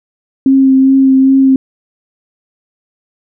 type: tone with vibrato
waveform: sine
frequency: 266.8 Hz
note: C4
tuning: 34 cents sharp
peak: -4 dBFS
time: 0.46-1.56 s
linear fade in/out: 2 ms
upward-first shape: sine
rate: 2.5 Hz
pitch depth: 15 cents each way
effects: none